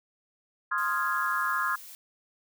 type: chord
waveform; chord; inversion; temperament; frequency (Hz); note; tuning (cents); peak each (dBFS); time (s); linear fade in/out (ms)
sine; F minor seventh; second; equal; 1046.5 / 1244.5 / 1396.9 / 1661.2; C6 / Eb6 / F6 / Ab6; 0 / 0 / 0 / 0; -31; 0.71-1.76; 10
type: noise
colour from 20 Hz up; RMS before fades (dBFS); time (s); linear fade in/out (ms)
blue; -46; 0.78-1.95; 0
effects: none